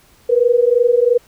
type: tone pair together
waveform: sine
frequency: 471.3 / 494.2 Hz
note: A#4 / B4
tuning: +19 / +1 cents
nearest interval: minor second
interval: 82 cents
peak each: -13 dBFS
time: 0.29-1.18 s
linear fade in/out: 10 ms
effects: pink hiss -51 dBFS RMS until 1.27 s